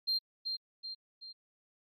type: tone with echo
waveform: sine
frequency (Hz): 4182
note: C8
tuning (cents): -2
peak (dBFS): -27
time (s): 0.07-0.19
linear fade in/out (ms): 20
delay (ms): 380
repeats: 3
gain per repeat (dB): -6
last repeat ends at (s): 1.33
effects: tanh soft clip ceiling -26 dBFS + AAC 64 kbps